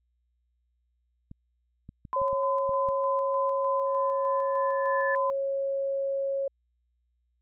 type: clicks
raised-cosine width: 5 ms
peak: -31 dBFS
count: 7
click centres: 1.314 / 1.891 / 2.052 / 2.217 / 2.33 / 2.693 / 2.888 s
type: tone with tremolo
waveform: sine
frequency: 1018 Hz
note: C6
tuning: 48 cents flat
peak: -26 dBFS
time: 2.13-5.3 s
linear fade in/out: 0 ms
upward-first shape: square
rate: 3.3 Hz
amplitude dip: 30%
type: tone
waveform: sine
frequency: 548 Hz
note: C#5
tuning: 20 cents flat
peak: -26 dBFS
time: 2.16-6.48 s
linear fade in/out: 5 ms
type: tone with exponential growth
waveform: sine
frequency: 1743 Hz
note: A6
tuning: 17 cents flat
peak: -26 dBFS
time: 3.86-5.15 s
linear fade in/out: 1 ms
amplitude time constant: 280 ms
effects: added 60 Hz sine -70 dBFS peak until 7.41 s